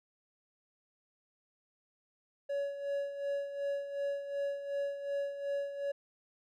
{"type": "tone with tremolo", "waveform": "triangle", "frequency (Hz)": 563, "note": "C#5", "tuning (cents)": 27, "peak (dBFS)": -29, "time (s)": [2.49, 5.92], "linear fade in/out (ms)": 10, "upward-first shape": "sine", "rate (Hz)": 2.7, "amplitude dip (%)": 65, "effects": []}